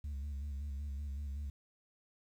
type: tone with vibrato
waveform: sine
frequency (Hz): 70.7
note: C#2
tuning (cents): +35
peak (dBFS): -35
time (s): 0.04-1.5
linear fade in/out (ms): 5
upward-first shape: square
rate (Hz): 5.3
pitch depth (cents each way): 54
effects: tanh soft clip ceiling -37 dBFS + 11-bit